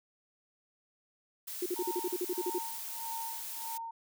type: noise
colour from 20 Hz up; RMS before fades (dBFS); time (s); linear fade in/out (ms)
blue; -41; 1.47-3.78; 10
type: tone bursts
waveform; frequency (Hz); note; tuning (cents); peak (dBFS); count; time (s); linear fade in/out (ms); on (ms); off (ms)
sine; 359.4; F4; +50; -30; 12; 1.62-2.584; 5; 40; 44
type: tone with tremolo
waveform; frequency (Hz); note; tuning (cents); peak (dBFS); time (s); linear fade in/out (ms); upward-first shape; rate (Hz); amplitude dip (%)
sine; 915; A#5; -32; -37; 1.76-3.91; 5; sine; 1.6; 95
effects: none